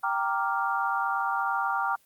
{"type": "chord", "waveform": "sine", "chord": "G minor seventh", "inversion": "none", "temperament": "equal", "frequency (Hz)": [784, 932.3, 1174.7, 1396.9], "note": ["G5", "Bb5", "D6", "F6"], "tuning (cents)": [0, 0, 0, 0], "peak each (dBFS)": -30, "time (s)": [0.03, 1.96], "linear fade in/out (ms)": 10, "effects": ["white hiss -63 dBFS RMS until 2.05 s", "Opus 24 kbps"]}